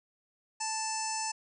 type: harmonic tone with a mistuned harmonic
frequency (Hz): 880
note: A5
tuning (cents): 0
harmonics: 1 / 2 / 3 / 5 / 6 / 7 / 8 / 9 / 10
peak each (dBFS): -35 / -46 / -43 / -47 / -40 / -40 / -44 / -41 / -45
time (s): 0.6-1.32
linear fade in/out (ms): 10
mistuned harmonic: 9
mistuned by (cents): -42
effects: none